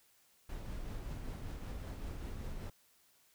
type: noise with tremolo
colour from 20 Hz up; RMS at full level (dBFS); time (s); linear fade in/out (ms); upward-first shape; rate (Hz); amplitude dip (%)
brown; -41; 0.49-2.7; 5; triangle; 5.2; 35
effects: white hiss -69 dBFS RMS until 3.34 s